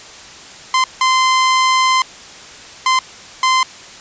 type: tone bursts at uneven times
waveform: sawtooth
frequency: 1037 Hz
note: C6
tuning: 16 cents flat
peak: -7 dBFS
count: 4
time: 0.74-0.84 / 1.01-2.02 / 2.86-2.99 / 3.43-3.63 s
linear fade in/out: 2 ms
effects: white hiss -36 dBFS RMS until 4 s + resampled to 16000 Hz